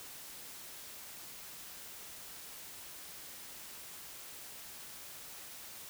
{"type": "silence", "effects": ["white hiss -49 dBFS RMS until 5.89 s"]}